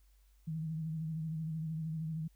sine tone with vibrato, 159 Hz, D#3, 38 cents sharp, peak -35 dBFS, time 0.47-2.28 s, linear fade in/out 10 ms, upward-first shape sine, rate 13 Hz, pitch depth 46 cents each way, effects added 49 Hz sine -62 dBFS peak until 2.35 s + white hiss -75 dBFS RMS until 2.35 s

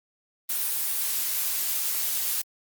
blue noise, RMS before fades -27 dBFS, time 0.49-2.42 s, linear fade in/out 10 ms, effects Opus 32 kbps

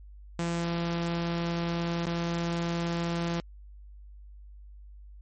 sawtooth tone with dropouts, 170 Hz, F3, 46 cents flat, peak -24 dBFS, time 0.39-3.4 s, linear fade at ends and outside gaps 0 ms, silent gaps 2.057-2.068 s, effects added 50 Hz sine -45 dBFS peak until 5.21 s + MP3 32 kbps

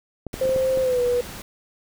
clicks, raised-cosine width 2 ms, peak -17 dBFS, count 6, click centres 0.267 / 0.341 / 0.454 / 0.493 / 0.562 / 0.774 s
pink noise, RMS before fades -37 dBFS, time 0.33-1.42 s, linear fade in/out 2 ms
sine tone with pitch glide, 523.3 to 488.3 Hz, C5 to B4, 0 to -20 cents, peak -18 dBFS, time 0.41-1.21 s, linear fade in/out 5 ms, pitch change -120 cents, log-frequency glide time 0.81-1.01 s
effects none

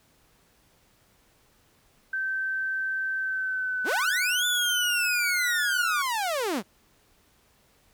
sine tone with pitch glide, 1549 to 1445.3 Hz, G6 to F#6, -21 to -41 cents, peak -26 dBFS, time 2.13-6.02 s, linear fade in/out 5 ms, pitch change -120 cents, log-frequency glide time 3.17-4.73 s
sawtooth linear two-way sweep, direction up then down, 164.9 to 3520 to 164.9 Hz, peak -22 dBFS, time 3.84-6.63 s, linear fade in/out 50 ms, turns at 4.46 s
effects pink hiss -63 dBFS RMS until 7.93 s

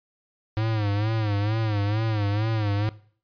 square tone with vibrato, 106.4 Hz, G#2, 42 cents sharp, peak -23 dBFS, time 0.57-2.89 s, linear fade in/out 0 ms, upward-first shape sine, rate 2.2 Hz, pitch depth 96 cents each way, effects noise-tail reverb RT60 0.5 s tail -19 dB re dry + resampled to 11025 Hz

